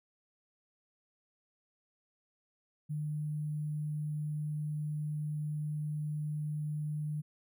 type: tone with sample-and-hold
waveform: sine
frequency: 150.8 Hz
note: D3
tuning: 46 cents sharp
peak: -33 dBFS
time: 2.89-7.22 s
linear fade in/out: 20 ms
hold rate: 11025 Hz
effects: none